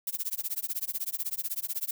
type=noise with tremolo; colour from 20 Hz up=violet; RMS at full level=-30 dBFS; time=0.07-1.91 s; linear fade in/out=2 ms; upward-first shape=sine; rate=16 Hz; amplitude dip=100%; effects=none